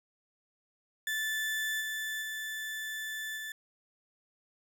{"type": "tone with level steps", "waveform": "35% pulse", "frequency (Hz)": 1752, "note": "A6", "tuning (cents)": -8, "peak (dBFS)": [-29, -32, -34, -36], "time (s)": [1.07, 3.52], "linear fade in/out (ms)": 2, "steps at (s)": [1.8, 2.21, 3.36], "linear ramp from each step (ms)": 20, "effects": []}